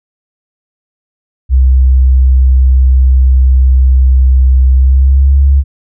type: tone with pitch glide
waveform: sine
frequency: 64.7 to 68.94 Hz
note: C2 to C#2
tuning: -19 to -9 cents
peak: -3 dBFS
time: 1.49-5.64 s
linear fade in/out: 50 ms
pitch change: +110 cents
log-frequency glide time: 4.73-5.38 s
effects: none